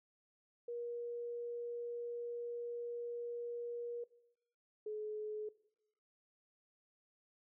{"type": "tone pair in turn", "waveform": "sine", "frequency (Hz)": [476, 426.5], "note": ["A#4", "G#4"], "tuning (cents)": [36, 46], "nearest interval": "major second", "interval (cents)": 190, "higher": "first", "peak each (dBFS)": [-40, -39], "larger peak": "second", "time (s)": [[0.68, 4.04], [4.86, 5.49]], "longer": "first", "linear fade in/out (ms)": 5, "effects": ["noise-tail reverb RT60 0.8 s tail -19 dB re dry"]}